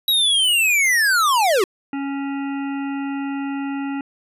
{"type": "linear sweep", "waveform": "square", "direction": "down", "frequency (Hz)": [3873, 351.2], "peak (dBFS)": -15, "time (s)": [0.08, 1.64], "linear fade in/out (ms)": 2}
{"type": "harmonic tone", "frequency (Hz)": 277.2, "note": "C#4", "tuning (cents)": 0, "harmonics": [1, 3, 5, 7, 9, 10], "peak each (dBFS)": [-23, -33, -37, -40, -42, -43], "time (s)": [1.93, 4.01], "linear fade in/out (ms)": 2}
{"effects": ["resampled to 32000 Hz"]}